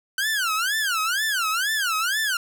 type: tone with vibrato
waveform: sawtooth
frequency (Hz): 1500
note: F#6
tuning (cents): +23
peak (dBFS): -18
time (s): 0.18-2.37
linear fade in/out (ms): 2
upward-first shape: sine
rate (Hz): 2.1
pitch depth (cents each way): 290
effects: none